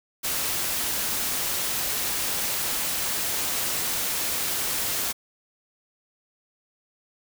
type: noise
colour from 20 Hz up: white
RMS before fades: -27 dBFS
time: 0.23-5.13 s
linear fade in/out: 20 ms
effects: none